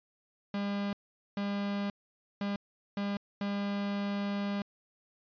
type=tone bursts at uneven times; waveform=45% pulse; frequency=201.5 Hz; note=G3; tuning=48 cents sharp; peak=-31 dBFS; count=5; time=0.54-0.93 / 1.37-1.9 / 2.41-2.56 / 2.97-3.17 / 3.41-4.62 s; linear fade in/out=2 ms; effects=resampled to 11025 Hz